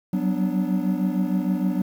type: chord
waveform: triangle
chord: G major seventh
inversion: third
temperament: equal with one note detuned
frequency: 185 / 191.52 / 246.9 / 293.7 Hz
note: F#3 / G3 / B3 / D4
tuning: 0 / -40 / 0 / 0 cents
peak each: -22 / -24 / -26 / -26 dBFS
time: 0.13-1.82 s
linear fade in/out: 5 ms
effects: 8-bit